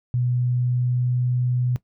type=tone with pitch glide; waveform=sine; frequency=123.47 to 124.33 Hz; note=B2 to B2; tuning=0 to +12 cents; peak=-19 dBFS; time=0.14-1.76 s; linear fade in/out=0 ms; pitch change=+12 cents; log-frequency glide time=0.28-1.26 s; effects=noise-tail reverb RT60 0.1 s tail -17 dB re dry